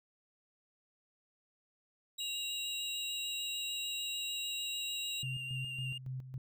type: tone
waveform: 30% pulse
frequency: 3840 Hz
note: B7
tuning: 49 cents flat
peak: -36 dBFS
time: 2.18-5.23 s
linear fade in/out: 10 ms
type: tone with vibrato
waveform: triangle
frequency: 2794 Hz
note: F7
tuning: in tune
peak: -38 dBFS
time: 2.2-5.98 s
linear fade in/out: 5 ms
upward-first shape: square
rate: 6.7 Hz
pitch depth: 16 cents each way
type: tone with tremolo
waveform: sine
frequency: 129.7 Hz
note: C3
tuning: 15 cents flat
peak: -37 dBFS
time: 5.23-6.38 s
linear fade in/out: 2 ms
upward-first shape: square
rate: 3.6 Hz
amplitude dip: 65%
effects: none